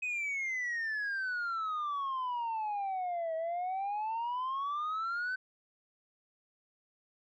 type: exponential two-way sweep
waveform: sine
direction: down then up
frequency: 2536 to 640 to 1535 Hz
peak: -30 dBFS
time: 0.02-5.36 s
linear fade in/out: 10 ms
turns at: 3.35 s
effects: tanh soft clip ceiling -31 dBFS